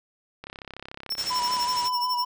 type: click train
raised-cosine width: 0.3 ms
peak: -22 dBFS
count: 41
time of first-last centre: 0.44-1.627 s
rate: 33.7 Hz
type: tone with tremolo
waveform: square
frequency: 5400 Hz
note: E8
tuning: 41 cents sharp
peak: -25 dBFS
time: 1.1-2.25 s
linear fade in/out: 5 ms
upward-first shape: sine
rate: 12 Hz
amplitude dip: 90%
type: low-pass noise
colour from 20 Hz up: white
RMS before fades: -37 dBFS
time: 1.17-1.89 s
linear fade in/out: 20 ms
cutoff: 9000 Hz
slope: 96 dB/octave
type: tone with vibrato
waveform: triangle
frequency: 987.8 Hz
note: B5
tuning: in tune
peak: -23 dBFS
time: 1.3-2.25 s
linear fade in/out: 10 ms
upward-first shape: square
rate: 5.4 Hz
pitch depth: 23 cents each way
effects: none